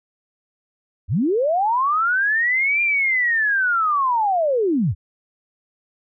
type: linear two-way sweep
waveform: sine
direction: up then down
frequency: 66.3 to 2405 to 66.3 Hz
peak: -16 dBFS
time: 1.08-4.95 s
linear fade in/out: 50 ms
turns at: 2.82 s
effects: none